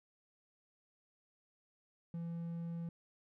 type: tone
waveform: triangle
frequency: 168.4 Hz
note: E3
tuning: 37 cents sharp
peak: -37 dBFS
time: 2.14-2.89 s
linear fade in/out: 2 ms
effects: none